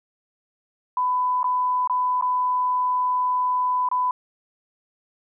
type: tone with dropouts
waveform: sine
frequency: 1000 Hz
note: B5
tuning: 21 cents sharp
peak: -19 dBFS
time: 0.97-4.11 s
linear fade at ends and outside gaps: 2 ms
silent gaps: 1.431-1.442 / 1.875-1.897 / 2.212-2.223 / 3.888-3.914 s
effects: none